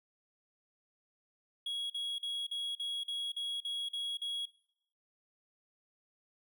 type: tone bursts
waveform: triangle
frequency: 3322 Hz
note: G#7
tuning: in tune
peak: -33 dBFS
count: 10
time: 1.66-4.456 s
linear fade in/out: 5 ms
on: 240 ms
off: 44 ms
effects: noise-tail reverb RT60 0.7 s tail -20 dB re dry